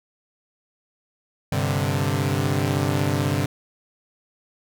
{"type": "chord", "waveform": "sawtooth", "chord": "G suspended fourth", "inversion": "none", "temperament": "equal", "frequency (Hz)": [98, 130.81, 146.83], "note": ["G2", "C3", "D3"], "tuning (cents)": [0, 0, 0], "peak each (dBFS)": -21, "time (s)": [1.52, 3.46], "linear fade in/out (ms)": 5, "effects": []}